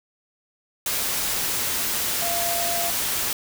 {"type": "tone in noise", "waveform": "sine", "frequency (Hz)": 688, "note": "F5", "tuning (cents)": -26, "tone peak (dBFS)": -27, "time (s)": [2.22, 2.9], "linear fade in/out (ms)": 2, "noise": "white", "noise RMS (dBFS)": -25, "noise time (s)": [0.86, 3.33], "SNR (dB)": -5, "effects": []}